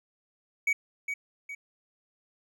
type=tone with echo; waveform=triangle; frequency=2256 Hz; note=C#7; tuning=30 cents sharp; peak=-21 dBFS; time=0.67-0.73 s; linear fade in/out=5 ms; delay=410 ms; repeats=2; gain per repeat=-7 dB; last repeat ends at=1.55 s; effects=none